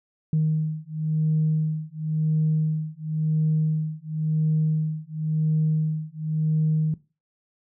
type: beating tone pair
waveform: sine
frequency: 155.5 / 156.45 Hz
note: D#3 / D#3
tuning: -1 / +10 cents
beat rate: 0.95 Hz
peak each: -23 / -23 dBFS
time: 0.33-6.94 s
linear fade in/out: 2 ms
effects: noise-tail reverb RT60 0.3 s tail -19 dB re dry + tanh soft clip ceiling -14 dBFS